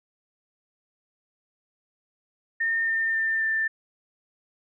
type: tone with pitch steps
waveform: sine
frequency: 1821 / 1807.4 / 1793.9 / 1780.4 Hz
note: A#6 / A6 / A6 / A6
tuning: -41 / +46 / +33 / +20 cents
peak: -22 dBFS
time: 2.6-3.68 s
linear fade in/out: 10 ms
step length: 270 ms
effects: none